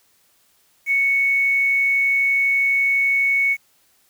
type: tone with quantisation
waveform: sine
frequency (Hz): 2217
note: C#7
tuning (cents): 0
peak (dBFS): -15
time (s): 0.86-3.57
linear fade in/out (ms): 50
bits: 7
effects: white hiss -60 dBFS RMS until 4.09 s